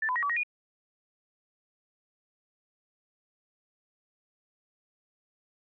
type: tone with pitch steps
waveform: sine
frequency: 1765 / 1007 / 1893 / 1145 / 1884 / 2443 Hz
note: A6 / B5 / A#6 / D6 / A#6 / D#7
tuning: +5 / +33 / +26 / -44 / +18 / -32 cents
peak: -26 dBFS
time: 0.02-0.434 s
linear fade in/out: 5 ms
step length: 69 ms
effects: none